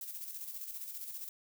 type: noise with tremolo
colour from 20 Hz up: violet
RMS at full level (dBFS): -42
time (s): 0.01-1.29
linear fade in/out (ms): 2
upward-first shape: square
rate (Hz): 15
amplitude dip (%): 45
effects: none

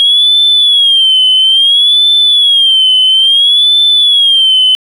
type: tone with vibrato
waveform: sine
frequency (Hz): 3273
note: G#7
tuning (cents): -26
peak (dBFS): -3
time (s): 0-4.75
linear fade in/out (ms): 0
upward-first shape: sine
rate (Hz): 0.59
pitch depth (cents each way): 130
effects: tanh soft clip ceiling 0 dBFS + 7-bit

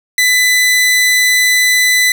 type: tone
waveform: sawtooth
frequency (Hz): 1999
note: B6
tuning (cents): +20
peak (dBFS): -5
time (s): 0.18-2.12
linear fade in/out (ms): 2
effects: none

